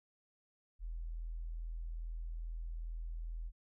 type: tone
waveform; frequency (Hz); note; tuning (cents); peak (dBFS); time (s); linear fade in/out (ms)
sine; 41.2; E1; 0; -39; 0.79-3.52; 50
effects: none